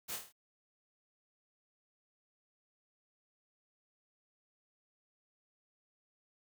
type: noise with echo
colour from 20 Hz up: white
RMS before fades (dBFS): -41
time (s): 0.08-0.17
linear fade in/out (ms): 20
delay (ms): 26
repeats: 6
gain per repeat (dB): -4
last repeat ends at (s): 0.326
effects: none